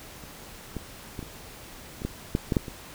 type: clicks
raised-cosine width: 3 ms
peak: -30 / -19 / -21 / -25 / -24 / -15 / -10 / -11 / -8 / -23 dBFS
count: 10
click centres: 0.238 / 0.767 / 1.192 / 1.228 / 2.019 / 2.05 / 2.351 / 2.522 / 2.568 / 2.682 s
effects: pink hiss -45 dBFS RMS until 2.94 s